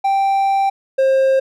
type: tone pair in turn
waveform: triangle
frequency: 784 / 532.9 Hz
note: G5 / C5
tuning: 0 / +32 cents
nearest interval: perfect fifth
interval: 668 cents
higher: first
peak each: -11 / -9 dBFS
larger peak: second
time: 0.04-0.7 / 0.98-1.4 s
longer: first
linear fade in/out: 10 ms
effects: none